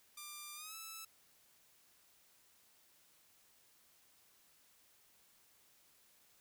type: tone with pitch glide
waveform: 5% pulse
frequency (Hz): 1190 to 1312.8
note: D6 to E6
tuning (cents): +22 to -8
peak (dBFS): -36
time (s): 0.17-1.05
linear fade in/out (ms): 5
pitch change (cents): +170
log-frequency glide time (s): 0.55-0.75
effects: white hiss -69 dBFS RMS until 6.4 s